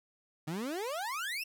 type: exponential sweep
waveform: 30% pulse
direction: up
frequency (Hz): 146.83 to 2794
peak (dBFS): -32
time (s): 0.47-1.44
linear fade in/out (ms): 10
effects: none